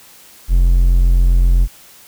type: tone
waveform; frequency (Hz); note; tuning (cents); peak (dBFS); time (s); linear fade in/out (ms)
triangle; 43.81; F1; +6; -6; 0.48-1.68; 50
effects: white hiss -43 dBFS RMS until 2.07 s